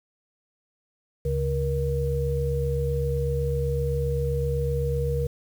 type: tone cluster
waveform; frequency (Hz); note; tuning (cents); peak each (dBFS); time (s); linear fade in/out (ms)
sine; 72 / 139.8 / 474.5; D2 / C#3 / A#4; -34 / +15 / +31; -27; 1.25-5.27; 5
effects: 8-bit